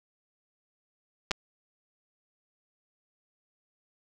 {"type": "clicks", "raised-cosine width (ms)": 0.2, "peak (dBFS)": -10, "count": 2, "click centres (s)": [1.31, 1.315], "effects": []}